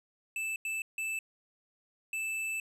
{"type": "tone bursts at uneven times", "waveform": "square", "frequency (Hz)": 2637, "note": "E7", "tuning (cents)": 0, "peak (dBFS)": -33, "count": 4, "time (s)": [[0.36, 0.56], [0.65, 0.82], [0.98, 1.19], [2.13, 2.6]], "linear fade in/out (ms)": 2, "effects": ["low-pass 12000 Hz 12 dB/octave"]}